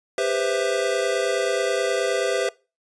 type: chord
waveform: square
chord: C major seventh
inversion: second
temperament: equal with one note detuned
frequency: 398.8 / 493.9 / 523.3 / 659.3 Hz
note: G4 / B4 / C5 / E5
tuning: +30 / 0 / 0 / 0 cents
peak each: -27 dBFS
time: 0.18-2.49 s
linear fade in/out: 2 ms
effects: noise-tail reverb RT60 0.3 s tail -23 dB re dry + resampled to 22050 Hz